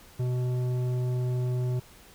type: tone with tanh clipping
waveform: triangle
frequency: 125 Hz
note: B2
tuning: 21 cents sharp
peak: -27 dBFS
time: 0.19-1.8 s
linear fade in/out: 10 ms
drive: 15 dB
effects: pink hiss -53 dBFS RMS until 2.14 s